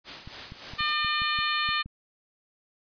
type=noise with tremolo; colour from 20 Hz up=white; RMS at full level=-37 dBFS; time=0.04-0.95 s; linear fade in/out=50 ms; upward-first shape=sine; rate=3.5 Hz; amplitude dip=60%
type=clicks; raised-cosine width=5 ms; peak=-29 dBFS; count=9; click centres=0.275 / 0.521 / 0.736 / 0.807 / 1.047 / 1.219 / 1.389 / 1.69 / 1.86 s
type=harmonic tone; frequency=603 Hz; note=D5; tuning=46 cents sharp; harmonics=2 / 3 / 4 / 5 / 6 / 7; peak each=-29 / -31 / -32 / -33 / -34 / -34 dBFS; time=0.78-1.83 s; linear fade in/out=20 ms
effects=resampled to 11025 Hz